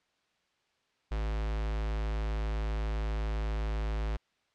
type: tone with notch filter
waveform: square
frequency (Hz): 53.8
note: A1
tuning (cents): -38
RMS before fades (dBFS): -32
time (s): 1.11-4.17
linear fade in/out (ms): 10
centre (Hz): 210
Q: 1.4
effects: white hiss -73 dBFS RMS until 4.54 s + low-pass 4000 Hz 12 dB/octave

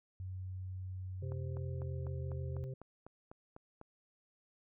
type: tone with pitch glide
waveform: sine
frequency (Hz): 93 to 84.3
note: F#2 to E2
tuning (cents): +9 to +39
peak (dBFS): -40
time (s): 0.2-2.64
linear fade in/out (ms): 0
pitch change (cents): -170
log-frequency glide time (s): 1.2-2.13
type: harmonic tone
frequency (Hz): 130.81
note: C3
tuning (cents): 0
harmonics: 1 / 3 / 4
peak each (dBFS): -40 / -50 / -52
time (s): 1.22-2.74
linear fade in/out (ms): 5
type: click train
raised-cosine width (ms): 1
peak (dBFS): -36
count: 11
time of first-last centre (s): 1.32-3.814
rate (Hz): 4.01
effects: none

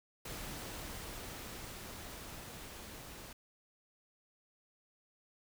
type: noise with level ramp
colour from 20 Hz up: pink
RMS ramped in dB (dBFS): -44 to -50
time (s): 0.25-3.33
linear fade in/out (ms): 5
effects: none

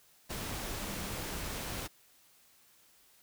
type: tone in noise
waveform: sine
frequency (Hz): 199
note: G3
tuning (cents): +26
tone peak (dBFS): -47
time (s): 0.8-1.17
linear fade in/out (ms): 20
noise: pink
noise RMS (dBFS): -39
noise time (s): 0.29-1.88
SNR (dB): -11
effects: white hiss -64 dBFS RMS until 3.22 s

